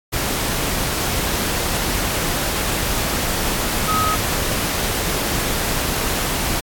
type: tone in noise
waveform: sine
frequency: 1268 Hz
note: D#6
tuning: 32 cents sharp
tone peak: -18 dBFS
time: 3.87-4.16 s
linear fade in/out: 20 ms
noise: pink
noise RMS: -21 dBFS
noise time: 0.12-6.61 s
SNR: 0 dB
effects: AAC 64 kbps